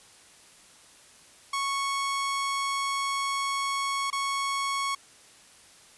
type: tone with dropouts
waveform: sawtooth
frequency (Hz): 1105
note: C#6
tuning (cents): -6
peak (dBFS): -23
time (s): 1.53-4.95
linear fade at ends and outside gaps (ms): 5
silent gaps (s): 4.103-4.127
effects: white hiss -54 dBFS RMS until 5.97 s + resampled to 24000 Hz